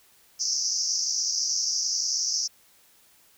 white band-pass noise, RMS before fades -27 dBFS, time 0.39-2.48 s, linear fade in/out 20 ms, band 5000 to 6200 Hz, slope 96 dB/octave, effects white hiss -59 dBFS RMS until 3.37 s

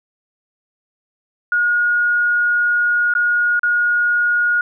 sine tone with dropouts, 1439 Hz, F#6, 49 cents flat, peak -13 dBFS, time 1.52-4.61 s, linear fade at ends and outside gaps 2 ms, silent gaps 3.138-3.151 / 3.594-3.632 s, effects none

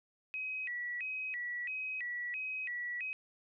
sine tone with vibrato, 2217 Hz, C#7, in tune, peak -36 dBFS, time 0.34-3.13 s, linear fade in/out 0 ms, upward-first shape square, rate 1.5 Hz, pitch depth 230 cents each way, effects none

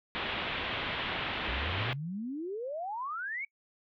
white low-pass noise, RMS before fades -35 dBFS, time 0.15-1.93 s, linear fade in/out 0 ms, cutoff 3500 Hz, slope 48 dB/octave
sine exponential sweep, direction up, 55.9 to 2293 Hz, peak -34 dBFS, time 1.48-3.45 s, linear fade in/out 5 ms
effects noise-tail reverb RT60 0.1 s tail -23 dB re dry

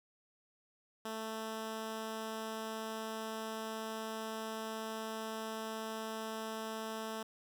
10% pulse tone, 221 Hz, A3, 8 cents sharp, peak -31 dBFS, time 1.05-7.23 s, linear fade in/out 5 ms, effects none

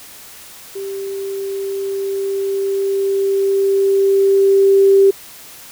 sine tone with level ramp, 392 Hz, G4, in tune, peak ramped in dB -23 to -6 dBFS, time 0.75-5.11 s, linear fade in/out 10 ms, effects white hiss -38 dBFS RMS until 5.71 s

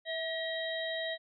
harmonic tone with a mistuned harmonic, 637 Hz, D#5, 41 cents sharp, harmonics 1 / 3 / 5 / 6, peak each -36 / -38 / -44 / -40 dBFS, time 0.05-1.18 s, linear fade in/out 50 ms, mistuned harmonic 1, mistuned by +39 cents, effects none

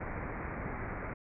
pink low-pass noise, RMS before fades -39 dBFS, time 0-1.14 s, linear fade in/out 10 ms, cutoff 2300 Hz, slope 96 dB/octave, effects none

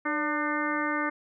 harmonic tone with a mistuned harmonic, 300.3 Hz, D4, 39 cents sharp, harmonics 1 / 2 / 3 / 4 / 5 / 6 / 7, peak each -31 / -36 / -36 / -32 / -34 / -34 / -36 dBFS, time 0.05-1.1 s, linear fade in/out 10 ms, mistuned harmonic 2, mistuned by -55 cents, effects none

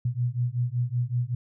sine beating tone pair, 119.6 / 124.9 Hz, A#2 / B2, +45 / +20 cents, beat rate 5.3 Hz, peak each -27 dBFS, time 0.05-1.35 s, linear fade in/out 5 ms, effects none

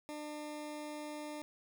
20% pulse tone, 300 Hz, D4, 37 cents sharp, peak -37 dBFS, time 0.09-1.42 s, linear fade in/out 0 ms, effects 13-bit

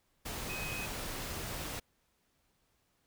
sine tone in noise, 2524 Hz, D#7, 24 cents sharp, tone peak -40 dBFS, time 0.49-0.86 s, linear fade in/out 10 ms, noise pink, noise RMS -40 dBFS, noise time 0.25-1.8 s, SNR -3 dB, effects pink hiss -75 dBFS RMS until 3.06 s

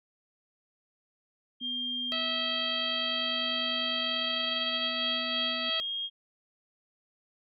sine tone with pitch glide, 3200 to 3247 Hz, G7 to G#7, +35 to -40 cents, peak -31 dBFS, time 1.6-6.1 s, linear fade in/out 50 ms, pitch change +25 cents, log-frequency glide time 3.92-4.96 s
sine tone with tremolo, 246.9 Hz, B3, in tune, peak -40 dBFS, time 1.61-5.7 s, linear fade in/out 5 ms, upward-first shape sine, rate 0.61 Hz, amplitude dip 30%
harmonic tone, 650 Hz, E5, 24 cents flat, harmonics 1 / 2 / 3 / 4 / 5 / 6 / 7, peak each -39 / -39 / -39 / -39 / -39 / -39 / -39 dBFS, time 2.12-5.8 s, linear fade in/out 0 ms
effects none

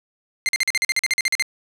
sawtooth tone bursts, 2093 Hz, C7, in tune, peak -13 dBFS, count 14, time 0.46-1.424 s, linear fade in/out 0 ms, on 28 ms, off 44 ms, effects low-pass 10000 Hz 12 dB/octave + 9-bit

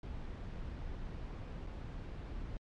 brown noise with dropouts, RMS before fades -43 dBFS, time 0.03-2.57 s, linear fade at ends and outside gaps 1 ms, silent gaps 1.665-1.67 s, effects low-pass 4000 Hz 12 dB/octave + MP3 64 kbps

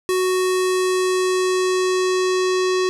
square tone with low-pass filter sweep, 370 Hz, F#4, in tune, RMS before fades -19 dBFS, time 0.09-2.89 s, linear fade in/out 0 ms, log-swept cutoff 11000 to 5900 Hz, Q 1.5, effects none

